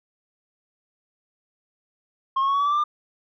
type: tone with pitch steps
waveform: sine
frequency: 1072 / 1089.5 / 1107.2 / 1125.3 / 1143.6 / 1162.3 / 1181.2 / 1200.5 Hz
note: C6 / C#6 / C#6 / C#6 / D6 / D6 / D6 / D6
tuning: +42 / -30 / -2 / +26 / -46 / -18 / +10 / +38 cents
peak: -16 dBFS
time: 2.36-2.84 s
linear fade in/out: 10 ms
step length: 60 ms
effects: tanh soft clip ceiling -18 dBFS

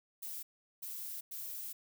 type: noise bursts at uneven times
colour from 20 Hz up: violet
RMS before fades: -43 dBFS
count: 3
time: 0.22-0.43 / 0.82-1.21 / 1.31-1.73 s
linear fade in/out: 10 ms
effects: none

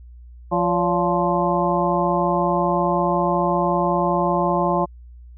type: harmonic tone with a mistuned harmonic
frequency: 174.61 Hz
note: F3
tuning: in tune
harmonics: 1 / 2 / 3 / 4 / 5 / 6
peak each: -24 / -24 / -24 / -24 / -24 / -24 dBFS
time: 0.51-4.86 s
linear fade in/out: 20 ms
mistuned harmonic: 3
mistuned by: +140 cents
effects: added 60 Hz sine -39 dBFS peak until 5.37 s

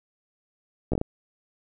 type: slowing click train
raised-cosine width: 2 ms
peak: -12 dBFS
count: 5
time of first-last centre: 0.92-1.014 s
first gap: 14 ms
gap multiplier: 1.36
effects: none

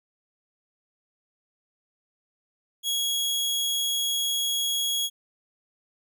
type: tone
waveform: sawtooth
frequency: 3322 Hz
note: G#7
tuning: in tune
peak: -21 dBFS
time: 2.83-5.1 s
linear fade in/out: 50 ms
effects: none

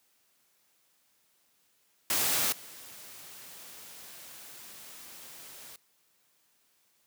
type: noise with level steps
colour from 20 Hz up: white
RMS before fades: -28 / -48 dBFS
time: 2.1-5.76 s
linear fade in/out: 2 ms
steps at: 2.52 s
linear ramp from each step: 5 ms
effects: white hiss -70 dBFS RMS until 7.06 s + high-pass 100 Hz 12 dB/octave

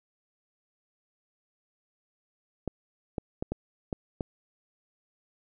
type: clicks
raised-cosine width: 2 ms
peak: -17 dBFS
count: 6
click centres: 2.677 / 3.182 / 3.425 / 3.52 / 3.928 / 4.208 s
effects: none

